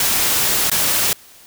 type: noise with dropouts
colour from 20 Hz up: white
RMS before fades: -17 dBFS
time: 0-1.13 s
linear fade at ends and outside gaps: 2 ms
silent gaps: 0.699-0.715 s
effects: white hiss -45 dBFS RMS until 1.46 s